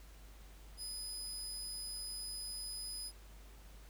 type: tone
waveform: 25% pulse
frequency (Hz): 5000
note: D#8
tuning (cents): +8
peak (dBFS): -37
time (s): 0.77-3.12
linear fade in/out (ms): 50
effects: added 50 Hz sine -53 dBFS peak until 3.89 s + pink hiss -62 dBFS RMS until 3.89 s